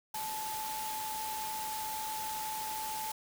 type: tone in noise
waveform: sine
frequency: 870 Hz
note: A5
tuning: 20 cents flat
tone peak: -37 dBFS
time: 0.14-3.12 s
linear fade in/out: 5 ms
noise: white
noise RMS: -41 dBFS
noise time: 0.14-3.12 s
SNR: +1 dB
effects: none